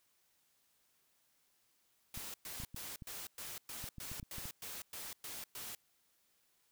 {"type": "noise bursts", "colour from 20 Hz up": "white", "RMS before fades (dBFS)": -46, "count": 12, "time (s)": [2.14, 5.75], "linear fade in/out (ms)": 2, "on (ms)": 200, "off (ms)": 110}
{"type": "clicks", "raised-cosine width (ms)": 5, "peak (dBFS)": -35, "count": 12, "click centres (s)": [2.175, 2.601, 2.636, 2.745, 3.022, 3.841, 3.983, 4.116, 4.198, 4.229, 4.383, 4.455]}
{"effects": ["white hiss -75 dBFS RMS until 6.71 s"]}